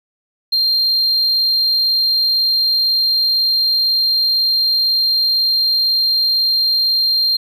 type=tone; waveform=sine; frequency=4186 Hz; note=C8; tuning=in tune; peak=-10 dBFS; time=0.52-7.37 s; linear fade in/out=10 ms; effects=tanh soft clip ceiling -11 dBFS + 8-bit